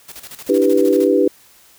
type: noise with tremolo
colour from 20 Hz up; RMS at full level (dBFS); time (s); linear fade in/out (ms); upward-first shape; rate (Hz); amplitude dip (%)
white; -34; 0.08-1.08; 10; square; 13; 75
type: chord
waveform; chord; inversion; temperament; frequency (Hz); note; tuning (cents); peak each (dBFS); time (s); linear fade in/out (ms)
sine; E minor seventh; third; equal; 293.7 / 329.6 / 392 / 493.9; D4 / E4 / G4 / B4; 0 / 0 / 0 / 0; -17 / -19 / -15 / -16; 0.49-1.28; 5
effects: white hiss -49 dBFS RMS until 1.78 s